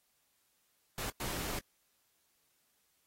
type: noise bursts at uneven times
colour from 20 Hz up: pink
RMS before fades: -39 dBFS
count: 2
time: 0.98-1.1 / 1.2-1.59 s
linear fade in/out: 2 ms
effects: white hiss -75 dBFS RMS until 3.06 s + AAC 48 kbps